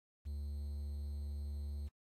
triangle tone with quantisation, 72.3 Hz, D2, 27 cents flat, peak -37 dBFS, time 0.25-1.89 s, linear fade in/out 20 ms, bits 11, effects AAC 48 kbps

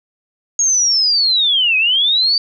sine linear two-way sweep, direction down then up, 6620 to 2489 to 4645 Hz, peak -11 dBFS, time 0.59-2.38 s, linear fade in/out 2 ms, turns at 1.77 s, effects none

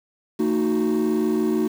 triangle chord, D# diminished, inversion second, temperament equal with one note detuned, 225.4 / 311.1 / 370 Hz, A3 / D#4 / F#4, +42 / 0 / 0 cents, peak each -20 dBFS, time 0.39-1.68 s, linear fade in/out 10 ms, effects tanh soft clip ceiling -13 dBFS + 7-bit

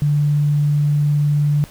sine tone, 146.83 Hz, D3, in tune, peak -13 dBFS, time 0.02-1.64 s, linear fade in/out 0 ms, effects pink hiss -43 dBFS RMS until 1.7 s

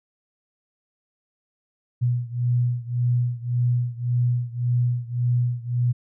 sine beating tone pair, 121.3 / 123.1 Hz, B2 / B2, -31 / -5 cents, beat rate 1.8 Hz, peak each -22 / -24 dBFS, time 2.01-5.93 s, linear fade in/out 20 ms, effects none

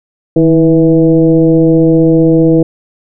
sine tone with frequency modulation, 324.3 Hz, E4, 28 cents flat, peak -4 dBFS, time 0.36-2.63 s, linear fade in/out 5 ms, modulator 166 Hz, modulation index 1.1, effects none

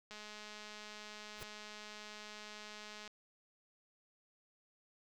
click train, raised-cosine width 0.2 ms, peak -33 dBFS, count 627, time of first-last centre 0.11-3.077 s, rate 211 Hz
pink noise with exponential growth, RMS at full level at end -42 dBFS, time 1.35-1.43 s, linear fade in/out 2 ms, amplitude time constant 16 ms
effects none

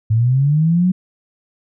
sine linear sweep, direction up, 106.7 to 187.2 Hz, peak -11 dBFS, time 0.1-0.92 s, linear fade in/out 10 ms, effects none

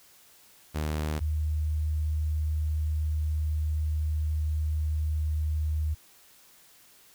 sawtooth / sine tone pair in turn, 76.5 / 76.9 Hz, D#2 / D#2, -29 / -20 cents, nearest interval unison, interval 9 cents, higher second, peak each -24 / -25 dBFS, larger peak first, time 0.74-1.2 / 1.2-5.95 s, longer second, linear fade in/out 20 ms, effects white hiss -57 dBFS RMS until 7.14 s

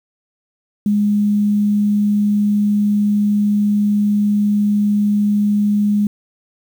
sine tone with quantisation, 206.6 Hz, G#3, 9 cents flat, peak -12 dBFS, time 0.86-6.07 s, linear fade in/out 2 ms, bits 7, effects none

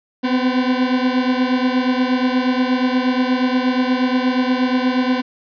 40% pulse beating tone pair, 251.1 / 259.5 Hz, B3 / C4, +29 / -14 cents, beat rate 8.4 Hz, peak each -16 / -19 dBFS, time 0.23-5.22 s, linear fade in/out 20 ms, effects resampled to 11025 Hz + 7-bit

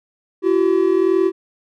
triangle tone pair together, 339.2 / 380.7 Hz, E4 / F#4, +50 / +49 cents, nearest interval major second, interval 199 cents, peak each -15 / -13 dBFS, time 0.42-1.32 s, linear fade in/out 50 ms, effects none

